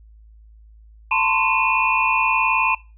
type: tone cluster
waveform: sine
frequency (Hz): 887 / 1027 / 1086 / 2456 / 2668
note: A5 / C6 / C#6 / D#7 / E7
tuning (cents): +14 / -33 / -36 / -23 / +20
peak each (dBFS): -23 / -21 / -29 / -20 / -23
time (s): 1.11-2.75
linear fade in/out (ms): 5
effects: noise-tail reverb RT60 0.3 s tail -21 dB re dry + added 54 Hz sine -44 dBFS peak until 2.97 s